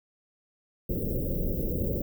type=band-stop noise; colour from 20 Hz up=pink; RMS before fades=-29 dBFS; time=0.89-2.02 s; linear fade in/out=5 ms; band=580 to 15000 Hz; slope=96 dB/octave; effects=none